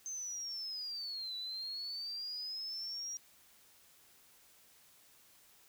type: linear two-way sweep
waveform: sine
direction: down then up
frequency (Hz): 6300 to 3938 to 5720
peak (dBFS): -39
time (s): 0.06-3.17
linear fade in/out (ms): 0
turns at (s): 1.36
effects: white hiss -64 dBFS RMS until 5.68 s